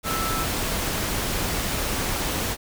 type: tone in noise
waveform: sine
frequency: 1318.5 Hz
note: E6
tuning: in tune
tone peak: -28 dBFS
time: 0.04-0.47 s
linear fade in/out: 50 ms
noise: pink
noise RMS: -26 dBFS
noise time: 0.03-2.57 s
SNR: -5 dB
effects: none